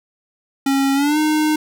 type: tone with pitch glide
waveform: square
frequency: 273.3 to 306.8 Hz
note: C#4 to D#4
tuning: -24 to -24 cents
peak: -15 dBFS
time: 0.66-1.56 s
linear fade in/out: 5 ms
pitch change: +200 cents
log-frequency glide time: 0.94-1.18 s
effects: none